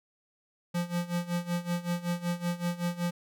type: tone with tremolo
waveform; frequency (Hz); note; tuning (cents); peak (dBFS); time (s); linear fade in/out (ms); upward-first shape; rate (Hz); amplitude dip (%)
square; 174.2; F3; -4; -27; 0.74-3.11; 10; sine; 5.3; 85
effects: none